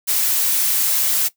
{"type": "noise", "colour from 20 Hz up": "blue", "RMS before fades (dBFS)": -18, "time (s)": [0.07, 1.29], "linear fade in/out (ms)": 20, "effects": ["noise-tail reverb RT60 0.1 s tail -17 dB re dry"]}